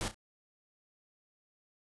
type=noise with echo; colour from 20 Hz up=pink; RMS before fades=-35 dBFS; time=0.01-0.08 s; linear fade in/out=0 ms; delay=32 ms; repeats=2; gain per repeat=-11 dB; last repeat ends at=0.144 s; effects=resampled to 24000 Hz